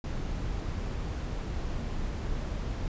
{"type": "noise", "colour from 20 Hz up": "brown", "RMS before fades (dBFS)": -33, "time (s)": [0.04, 2.88], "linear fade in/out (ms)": 2, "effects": ["resampled to 16000 Hz"]}